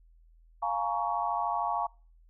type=chord; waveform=sine; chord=Bb minor seventh; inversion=second; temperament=just; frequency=699.2 / 839.1 / 932.3 / 1118.8 Hz; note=F5 / Ab5 / Bb5 / Db6; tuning=+2 / +18 / 0 / +16 cents; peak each=-33 dBFS; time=0.62-1.87 s; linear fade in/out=10 ms; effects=noise-tail reverb RT60 0.4 s tail -26 dB re dry + added 41 Hz sine -56 dBFS peak until 2.29 s